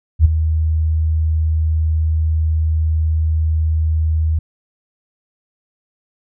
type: tone with ADSR envelope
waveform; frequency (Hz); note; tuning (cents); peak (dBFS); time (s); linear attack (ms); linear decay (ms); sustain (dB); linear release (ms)
sine; 79.1; D#2; +29; -3; 0.19-4.39; 61; 12; -10; 6
effects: none